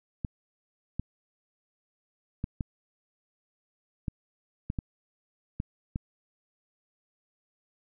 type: clicks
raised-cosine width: 5 ms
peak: -18 dBFS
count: 9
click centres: 0.248 / 0.996 / 2.441 / 2.608 / 4.082 / 4.701 / 4.788 / 5.601 / 5.959 s
effects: none